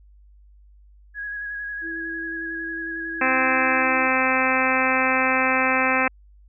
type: tone with vibrato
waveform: sine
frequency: 1661.2 Hz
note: G#6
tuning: in tune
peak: -28 dBFS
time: 1.14-3.85 s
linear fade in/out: 50 ms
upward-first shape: square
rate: 11 Hz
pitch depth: 17 cents each way
type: tone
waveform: sine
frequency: 329.6 Hz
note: E4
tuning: in tune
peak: -33 dBFS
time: 1.81-4.1 s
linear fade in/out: 50 ms
type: harmonic tone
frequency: 260 Hz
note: C4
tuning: 11 cents flat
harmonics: 1 / 2 / 3 / 4 / 5 / 6 / 7 / 8 / 9 / 10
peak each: -27 / -27 / -27 / -27 / -27 / -27 / -27 / -27 / -27 / -27 dBFS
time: 3.21-6.08 s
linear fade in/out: 5 ms
effects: added 50 Hz sine -48 dBFS peak until 6.48 s